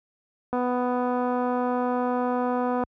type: click train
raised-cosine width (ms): 1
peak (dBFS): -14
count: 573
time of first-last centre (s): 0.53-2.836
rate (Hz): 248
effects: high-pass 60 Hz 12 dB/octave